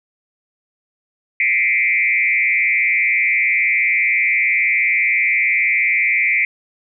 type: tone with frequency modulation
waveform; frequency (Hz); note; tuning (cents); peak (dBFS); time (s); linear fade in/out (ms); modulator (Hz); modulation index
sine; 2217; C#7; 0; -13; 1.4-6.45; 2; 121; 1.8
effects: none